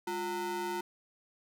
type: ring-modulated tone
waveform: square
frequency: 278.6 Hz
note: C#4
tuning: 9 cents sharp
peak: -31 dBFS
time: 0.07-0.81 s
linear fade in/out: 5 ms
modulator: 632 Hz
effects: none